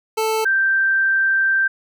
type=tone pair in turn; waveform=25% pulse / sine; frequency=440 / 1568 Hz; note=A4 / G6; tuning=0 / 0 cents; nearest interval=octave + minor seventh; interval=2200 cents; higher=second; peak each=-14 dBFS; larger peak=neither; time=0.17-0.45 / 0.45-1.68 s; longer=second; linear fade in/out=10 ms; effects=none